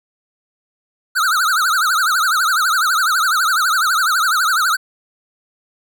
square tone with vibrato, 1378 Hz, F6, 24 cents flat, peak -14 dBFS, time 1.15-4.77 s, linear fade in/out 20 ms, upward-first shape triangle, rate 12 Hz, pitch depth 230 cents each way, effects none

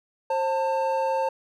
triangle tone pair together, 531.6 / 894 Hz, C5 / A5, +27 / +27 cents, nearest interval major sixth, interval 900 cents, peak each -23 dBFS, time 0.3-1.29 s, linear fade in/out 5 ms, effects none

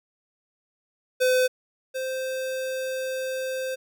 square tone pair in turn, 509 / 521.2 Hz, C5 / C5, -48 / -7 cents, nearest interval unison, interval 41 cents, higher second, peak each -19 / -28 dBFS, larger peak first, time 1.2-1.48 / 1.94-3.76 s, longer second, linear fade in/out 20 ms, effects none

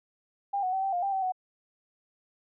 sine tone with pitch steps, 800 / 739 / 766 / 778 / 707 / 790 / 768 / 742 Hz, G5 / F#5 / G5 / G5 / F5 / G5 / G5 / F#5, +35 / -2 / -40 / -13 / +21 / +13 / -36 / +5 cents, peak -26 dBFS, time 0.53-1.322 s, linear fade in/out 10 ms, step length 99 ms, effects none

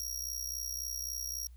sawtooth tone with amplitude modulation, 5650 Hz, F8, 19 cents sharp, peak -30 dBFS, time 0-1.47 s, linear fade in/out 0 ms, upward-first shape sine, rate 63.7 Hz, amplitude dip 80%, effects added 60 Hz sine -49 dBFS peak until 1.56 s + white hiss -72 dBFS RMS until 1.56 s

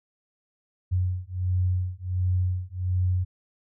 sine beating tone pair, 90.6 / 92 Hz, F#2 / F#2, -36 / -9 cents, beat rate 1.4 Hz, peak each -26 dBFS, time 0.91-3.25 s, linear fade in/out 20 ms, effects none

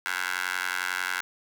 15% pulse tone with high-pass filter, 91.1 Hz, F#2, 26 cents flat, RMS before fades -30 dBFS, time 0.06-1.21 s, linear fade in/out 0 ms, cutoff 1500 Hz, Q 2.8, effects none

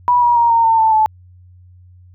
sine tone with pitch steps, 977 / 958 / 939.4 / 921.1 / 903.2 / 885.6 / 868.4 Hz, B5 / A#5 / A#5 / A#5 / A5 / A5 / A5, -19 / +47 / +13 / -21 / +45 / +11 / -23 cents, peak -9 dBFS, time 0.08-1.06 s, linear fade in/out 0 ms, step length 140 ms, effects added 90 Hz sine -41 dBFS peak until 2.14 s

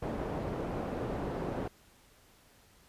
white low-pass noise, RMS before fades -36 dBFS, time 0.02-1.68 s, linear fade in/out 5 ms, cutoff 520 Hz, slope 12 dB/octave, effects pink hiss -62 dBFS RMS until 2.88 s + resampled to 32000 Hz

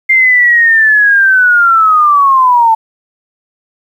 sine linear sweep, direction down, 2107 to 880 Hz, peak -4 dBFS, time 0.09-2.75 s, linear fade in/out 10 ms, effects 7-bit

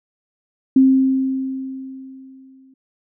sine tone with exponential decay, 264.6 Hz, C4, 20 cents sharp, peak -7 dBFS, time 0.76-2.74 s, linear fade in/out 5 ms, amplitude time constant 430 ms, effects none

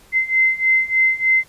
sine beating tone pair, 2067 / 2070.3 Hz, C7 / C7, -22 / -19 cents, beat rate 3.3 Hz, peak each -18 / -16 dBFS, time 0.12-1.44 s, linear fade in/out 50 ms, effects pink hiss -50 dBFS RMS until 1.48 s + resampled to 32000 Hz

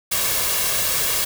white noise with comb filter, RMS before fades -21 dBFS, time 0.11-1.25 s, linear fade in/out 10 ms, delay 1.8 ms, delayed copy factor +0.5, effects none

